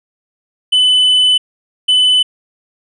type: tone bursts at uneven times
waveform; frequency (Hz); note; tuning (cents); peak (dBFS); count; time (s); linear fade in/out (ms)
triangle; 3007; F#7; +27; -6; 2; 0.72-1.38 / 1.88-2.23; 10
effects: resampled to 24000 Hz